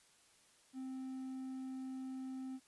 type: tone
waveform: triangle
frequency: 261.6 Hz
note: C4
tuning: in tune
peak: -40 dBFS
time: 0.73-2.6 s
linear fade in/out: 50 ms
effects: white hiss -68 dBFS RMS until 2.67 s + resampled to 24000 Hz